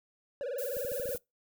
triangle tone with vibrato, 523.3 Hz, C5, in tune, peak -31 dBFS, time 0.41-1.16 s, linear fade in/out 0 ms, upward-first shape sine, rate 20 Hz, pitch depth 180 cents each way
violet noise with tremolo, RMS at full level -40 dBFS, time 0.58-1.18 s, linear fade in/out 5 ms, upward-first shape sine, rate 6 Hz, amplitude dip 30%
clicks, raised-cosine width 3 ms, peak -35 dBFS, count 7, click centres 0.768 / 0.849 / 0.918 / 0.999 / 1.057 / 1.091 / 1.149 s
effects noise-tail reverb RT60 0.2 s tail -24 dB re dry

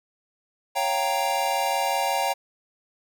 square chord, G half-diminished seventh, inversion second, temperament equal, 554.4 / 698.5 / 784 / 932.3 Hz, Db5 / F5 / G5 / Bb5, 0 / 0 / 0 / 0 cents, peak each -31 / -30 / -27 / -28 dBFS, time 0.75-2.34 s, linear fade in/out 20 ms, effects none

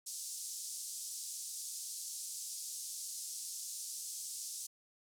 white band-pass noise, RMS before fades -44 dBFS, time 0.06-4.67 s, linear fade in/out 10 ms, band 5100 to 9900 Hz, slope 24 dB/octave, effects none

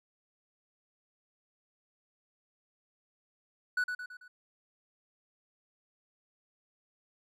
triangle tone with echo, 1480 Hz, F#6, in tune, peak -25 dBFS, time 3.77-3.84 s, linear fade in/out 5 ms, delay 110 ms, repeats 4, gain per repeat -6 dB, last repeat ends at 4.28 s, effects none

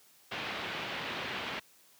white low-pass noise, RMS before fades -38 dBFS, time 0.31-1.6 s, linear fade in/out 10 ms, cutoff 3300 Hz, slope 24 dB/octave, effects white hiss -62 dBFS RMS until 1.99 s + high-pass 100 Hz 12 dB/octave

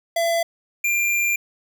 square tone pair in turn, 673 / 2384 Hz, E5 / D7, +36 / +25 cents, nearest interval octave + minor seventh, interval 2189 cents, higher second, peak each -19 dBFS, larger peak neither, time 0.16-0.43 / 0.84-1.36 s, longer second, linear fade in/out 5 ms, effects none

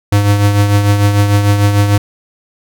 square tone with tremolo, 102 Hz, G#2, 31 cents flat, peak -6 dBFS, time 0.12-1.98 s, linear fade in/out 5 ms, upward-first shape triangle, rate 6.7 Hz, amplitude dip 55%, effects none

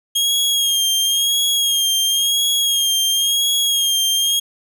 sawtooth tone with vibrato, 3251 Hz, G#7, 38 cents flat, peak -12 dBFS, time 0.15-4.4 s, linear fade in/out 10 ms, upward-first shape sine, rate 0.96 Hz, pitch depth 41 cents each way, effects none

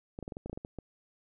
clicks, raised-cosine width 2 ms, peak -26 dBFS, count 11, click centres 0.189 / 0.227 / 0.279 / 0.322 / 0.369 / 0.46 / 0.497 / 0.53 / 0.575 / 0.649 / 0.787 s, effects none

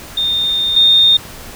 sine tone pair in turn, 3642 / 3658 Hz, A#7 / A#7, -41 / -33 cents, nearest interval unison, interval 8 cents, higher second, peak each -13 / -6 dBFS, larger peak second, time 0.17-0.76 / 0.76-1.17 s, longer first, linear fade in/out 5 ms, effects pink hiss -33 dBFS RMS until 1.55 s

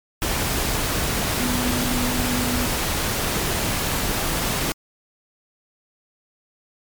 sine tone in noise, 246.9 Hz, B3, in tune, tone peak -24 dBFS, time 1.4-2.66 s, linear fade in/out 0 ms, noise pink, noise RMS -23 dBFS, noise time 0.22-4.72 s, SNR -4 dB, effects MP3 96 kbps

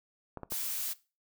clicks, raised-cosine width 1 ms, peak -25 dBFS, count 3, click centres 0.373 / 0.433 / 0.522 s
blue noise, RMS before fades -35 dBFS, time 0.5-0.94 s, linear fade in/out 20 ms
effects noise-tail reverb RT60 0.3 s tail -19 dB re dry

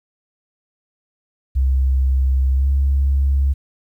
sine tone with pitch glide, 66.1 to 68.71 Hz, C2 to C#2, +18 to -15 cents, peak -12 dBFS, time 1.55-3.54 s, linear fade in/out 20 ms, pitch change +67 cents, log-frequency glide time 2.54-2.68 s, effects tanh soft clip ceiling -9 dBFS + 9-bit

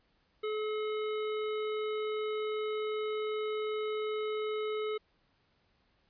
harmonic tone with a mistuned harmonic, 428.7 Hz, A4, 45 cents flat, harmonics 1 / 3 / 5 / 7 / 9, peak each -32 / -42 / -46 / -49 / -51 dBFS, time 0.43-4.98 s, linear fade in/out 10 ms, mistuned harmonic 9, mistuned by -27 cents, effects pink hiss -72 dBFS RMS until 6.09 s + resampled to 11025 Hz

